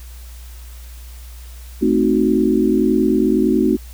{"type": "chord", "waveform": "sine", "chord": "A diminished seventh", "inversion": "none", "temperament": "equal", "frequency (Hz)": [220, 261.6, 311.1, 370], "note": ["A3", "C4", "Eb4", "Gb4"], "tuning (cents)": [0, 0, 0, 0], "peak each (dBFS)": -18, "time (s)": [1.81, 3.77], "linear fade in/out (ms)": 20, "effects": ["added 60 Hz sine -33 dBFS peak until 3.93 s", "white hiss -45 dBFS RMS until 3.93 s"]}